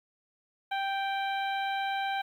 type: harmonic tone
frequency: 784 Hz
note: G5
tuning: in tune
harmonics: 1 / 2 / 3 / 4 / 5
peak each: -30 / -36 / -40 / -42 / -44 dBFS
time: 0.71-2.22 s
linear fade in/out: 10 ms
effects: 10-bit